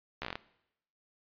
slowing click train, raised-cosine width 0.3 ms, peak -20 dBFS, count 8, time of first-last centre 0.22-0.355 s, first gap 13 ms, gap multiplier 1.13, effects noise-tail reverb RT60 0.8 s tail -19 dB re dry + resampled to 11025 Hz

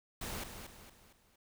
pink noise with echo, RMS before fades -41 dBFS, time 0.21-0.44 s, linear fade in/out 5 ms, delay 230 ms, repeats 4, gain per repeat -7 dB, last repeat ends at 1.36 s, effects none

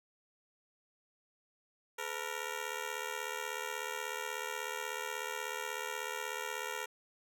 10% pulse ring-modulated tone, 466.2 Hz, A#4, in tune, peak -26 dBFS, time 1.98-6.86 s, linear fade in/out 10 ms, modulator 38.2 Hz, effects none

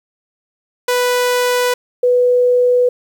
sawtooth / sine tone pair in turn, 493.9 / 493.9 Hz, B4 / B4, 0 / 0 cents, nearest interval unison, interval 0 cents, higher neither, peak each -9 dBFS, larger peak neither, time 0.88-1.74 / 2.03-2.89 s, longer neither, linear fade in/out 5 ms, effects 8-bit

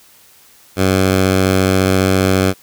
10% pulse tone, 94.6 Hz, F#2, 39 cents sharp, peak -3 dBFS, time 0.76-2.54 s, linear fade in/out 50 ms, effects white hiss -47 dBFS RMS until 2.62 s

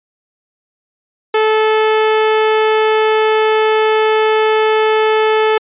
sawtooth tone, 435.1 Hz, A4, 19 cents flat, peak -6 dBFS, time 1.34-5.58 s, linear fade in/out 5 ms, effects resampled to 8000 Hz

